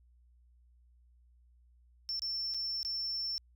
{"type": "tone with dropouts", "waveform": "triangle", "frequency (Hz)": 5390, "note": "E8", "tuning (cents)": 38, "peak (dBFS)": -31, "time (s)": [2.09, 3.38], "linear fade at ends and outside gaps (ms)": 0, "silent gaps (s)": [[2.194, 2.22], [2.539, 2.545], [2.83, 2.849]], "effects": ["tanh soft clip ceiling -30 dBFS", "added 60 Hz sine -61 dBFS peak until 3.55 s"]}